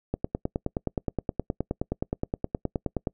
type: click train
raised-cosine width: 2 ms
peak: -13 dBFS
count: 29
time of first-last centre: 0.14-3.072 s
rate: 9.55 Hz
effects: noise-tail reverb RT60 0.1 s tail -26 dB re dry